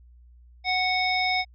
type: harmonic tone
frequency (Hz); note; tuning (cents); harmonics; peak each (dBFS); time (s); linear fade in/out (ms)
740; F#5; 0; 1 / 3 / 5 / 7; -26 / -25 / -31 / -31; 0.64-1.45; 50
effects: added 60 Hz sine -49 dBFS peak until 1.54 s